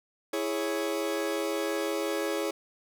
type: chord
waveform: 40% pulse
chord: C# minor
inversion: first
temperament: equal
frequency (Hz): 329.6 / 415.3 / 554.4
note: E4 / G#4 / C#5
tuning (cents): 0 / 0 / 0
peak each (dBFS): -32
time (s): 0.33-2.51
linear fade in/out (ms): 5
effects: none